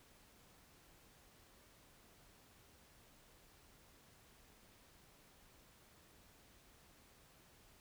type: silence
effects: pink hiss -66 dBFS RMS until 7.8 s